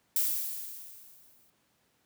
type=noise with exponential decay; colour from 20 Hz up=violet; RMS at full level=-26 dBFS; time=0.16-1.5 s; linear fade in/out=1 ms; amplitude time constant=290 ms; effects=pink hiss -71 dBFS RMS until 2.05 s + high-pass 100 Hz 12 dB/octave